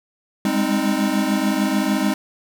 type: chord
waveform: square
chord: Ab major seventh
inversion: third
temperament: equal with one note detuned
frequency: 200.9 / 207.7 / 261.6 / 311.1 Hz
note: G3 / Ab3 / C4 / Eb4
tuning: +43 / 0 / 0 / 0 cents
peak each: -24 dBFS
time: 0.45-2.14 s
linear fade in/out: 2 ms
effects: none